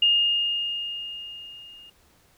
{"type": "tone with level ramp", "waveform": "sine", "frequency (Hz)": 2835, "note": "F7", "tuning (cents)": 25, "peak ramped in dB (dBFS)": [-15, -45], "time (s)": [0.02, 1.9], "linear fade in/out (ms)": 5, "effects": ["pink hiss -60 dBFS RMS until 2.37 s"]}